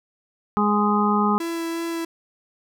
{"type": "harmonic tone", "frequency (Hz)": 207.7, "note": "G#3", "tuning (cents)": 0, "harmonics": [1, 2, 4, 5, 6], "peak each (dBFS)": [-20, -26, -25, -26, -23], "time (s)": [0.57, 1.38], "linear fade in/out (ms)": 0}
{"type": "tone with vibrato", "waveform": "45% pulse", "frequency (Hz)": 333.1, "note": "E4", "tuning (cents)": 18, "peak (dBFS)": -25, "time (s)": [1.4, 2.05], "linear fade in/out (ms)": 5, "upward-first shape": "sine", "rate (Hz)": 2.8, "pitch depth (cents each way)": 9}
{"effects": []}